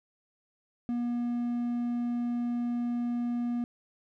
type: tone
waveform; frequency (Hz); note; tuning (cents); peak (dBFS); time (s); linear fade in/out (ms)
triangle; 240; B3; -49; -26; 0.89-3.64; 0
effects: none